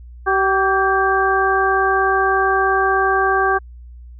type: harmonic tone with a mistuned harmonic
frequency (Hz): 384.4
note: G4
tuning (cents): -34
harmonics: 1 / 2 / 3 / 4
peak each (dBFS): -19 / -19 / -19 / -19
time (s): 0.26-3.59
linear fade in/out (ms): 20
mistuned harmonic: 4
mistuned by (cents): +51
effects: added 60 Hz sine -35 dBFS peak until 4.19 s